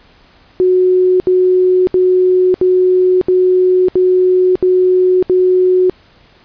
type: tone bursts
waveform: sine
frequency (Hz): 367.4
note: F#4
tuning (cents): -12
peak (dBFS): -7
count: 8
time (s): 0.6-5.897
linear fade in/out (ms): 0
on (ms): 600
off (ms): 71
effects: pink hiss -47 dBFS RMS until 6.44 s + resampled to 11025 Hz